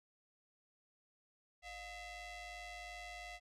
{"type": "ring-modulated tone", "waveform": "sawtooth", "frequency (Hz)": 659.3, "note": "E5", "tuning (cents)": 0, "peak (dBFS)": -40, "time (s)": [1.62, 3.4], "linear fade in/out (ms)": 50, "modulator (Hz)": 1370, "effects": ["low-pass 8000 Hz 12 dB/octave"]}